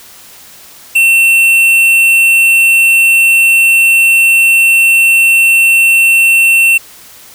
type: tone with tanh clipping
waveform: sine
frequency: 2700 Hz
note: E7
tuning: 41 cents sharp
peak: -6 dBFS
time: 0.95-6.78 s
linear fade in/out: 10 ms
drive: 12 dB
effects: white hiss -36 dBFS RMS until 7.34 s